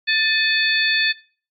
harmonic tone with a mistuned harmonic, 884 Hz, A5, 8 cents sharp, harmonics 2 / 3 / 4 / 5, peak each -19 / -21 / -22 / -23 dBFS, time 0.07-1.13 s, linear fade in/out 20 ms, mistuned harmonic 3, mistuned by -83 cents, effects noise-tail reverb RT60 0.4 s tail -20 dB re dry + MP3 48 kbps

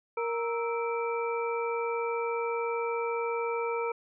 harmonic tone with a mistuned harmonic, 466.2 Hz, A#4, in tune, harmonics 1 / 2 / 3 / 5, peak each -30 / -35 / -37 / -39 dBFS, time 0.17-3.92 s, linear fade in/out 5 ms, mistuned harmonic 3, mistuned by -110 cents, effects none

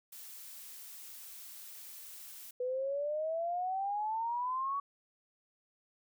blue noise, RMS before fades -49 dBFS, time 0.12-2.51 s, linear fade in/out 5 ms
sine exponential sweep, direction up, 493.1 to 1136 Hz, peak -32 dBFS, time 2.6-4.8 s, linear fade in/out 5 ms
effects none

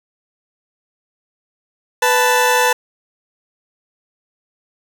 20% pulse tone pair together, 495.6 / 880 Hz, B4 / A5, +6 / 0 cents, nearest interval minor seventh, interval 994 cents, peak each -10 dBFS, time 2.02-2.73 s, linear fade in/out 5 ms, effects none

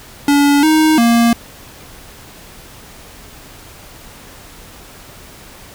square tone with pitch steps, 285.6 / 312.7 / 233.8 Hz, D4 / D#4 / A#3, -48 / +9 / +5 cents, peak -9 dBFS, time 0.28-1.33 s, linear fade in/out 2 ms, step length 350 ms, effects pink hiss -38 dBFS RMS until 5.74 s

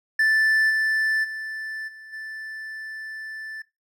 triangle tone with level steps, 1760 Hz, A6, in tune, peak -15 / -18 / -28 / -39 / -31 dBFS, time 0.19-3.62 s, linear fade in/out 5 ms, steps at 0.69 / 1.23 / 1.87 / 2.12 s, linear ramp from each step 20 ms, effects noise-tail reverb RT60 0.2 s tail -18 dB re dry

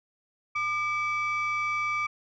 sine tone pair together, 1203 / 2300 Hz, D6 / D7, +41 / -37 cents, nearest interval major seventh, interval 1122 cents, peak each -27 / -27 dBFS, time 0.55-2.07 s, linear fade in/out 10 ms, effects tanh soft clip ceiling -22 dBFS

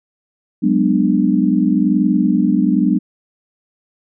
sine chord, G# half-diminished seventh, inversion third, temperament just, 186.89 / 207.7 / 249.2 / 299 Hz, F#3 / G#3 / B3 / D4, +18 / 0 / +16 / +31 cents, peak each -17 dBFS, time 0.62-2.99 s, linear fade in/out 20 ms, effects none

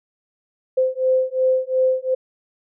sine beating tone pair, 516 / 518.8 Hz, C5 / C5, -24 / -15 cents, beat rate 2.8 Hz, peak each -19 dBFS, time 0.77-2.15 s, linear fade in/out 10 ms, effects none

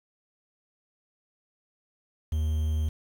triangle tone with quantisation, 77.6 Hz, D#2, 4 cents flat, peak -22 dBFS, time 2.32-2.89 s, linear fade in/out 5 ms, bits 8, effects none

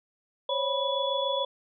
sine tone cluster, 536 / 563 / 982 / 3412 Hz, C5 / C#5 / B5 / G#7, +42 / +27 / -10 / +46 cents, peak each -31 dBFS, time 0.49-1.45 s, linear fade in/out 5 ms, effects none

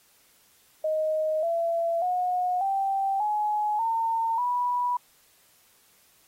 sine tone with pitch steps, 624 / 672.7 / 725.1 / 781.7 / 842.6 / 908.3 / 979.2 Hz, D#5 / E5 / F#5 / G5 / G#5 / A#5 / B5, +5 / +35 / -35 / -5 / +25 / -45 / -15 cents, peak -23 dBFS, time 0.84-4.97 s, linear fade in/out 5 ms, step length 590 ms, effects white hiss -61 dBFS RMS until 6.27 s + AAC 48 kbps

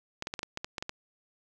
clicks, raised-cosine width 0.2 ms, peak -17 dBFS, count 10, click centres 0.224 / 0.271 / 0.339 / 0.392 / 0.431 / 0.574 / 0.645 / 0.782 / 0.825 / 0.894 s, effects none

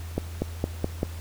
accelerating click train, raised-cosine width 2 ms, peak -11 dBFS, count 5, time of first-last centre 0.18-1.031 s, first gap 240 ms, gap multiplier 0.92, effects added 83 Hz sine -34 dBFS peak until 1.2 s + pink hiss -46 dBFS RMS until 1.2 s

